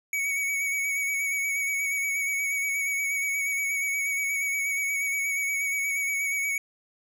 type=tone with vibrato; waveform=square; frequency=2245 Hz; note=C#7; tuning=21 cents sharp; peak=-26 dBFS; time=0.13-6.58 s; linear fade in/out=2 ms; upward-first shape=sine; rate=8.4 Hz; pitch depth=30 cents each way; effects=none